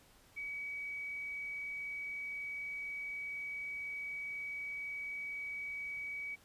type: tone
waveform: sine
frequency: 2271 Hz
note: C#7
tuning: 41 cents sharp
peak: -39 dBFS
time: 0.36-6.36 s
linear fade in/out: 20 ms
effects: pink hiss -64 dBFS RMS until 6.44 s + resampled to 32000 Hz